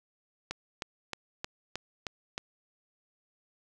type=click train; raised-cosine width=0.2 ms; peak=-17 dBFS; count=7; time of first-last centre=0.51-2.379 s; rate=3.21 Hz; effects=none